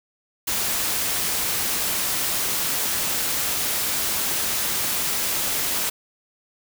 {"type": "noise", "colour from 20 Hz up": "white", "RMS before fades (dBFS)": -24, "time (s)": [0.47, 5.9], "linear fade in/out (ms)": 10, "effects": []}